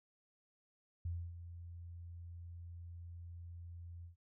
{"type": "tone with ADSR envelope", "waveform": "sine", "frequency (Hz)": 85.8, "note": "F2", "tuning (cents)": -30, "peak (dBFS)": -36, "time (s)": [1.05, 4.16], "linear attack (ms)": 5, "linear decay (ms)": 270, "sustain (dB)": -11, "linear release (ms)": 120, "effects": []}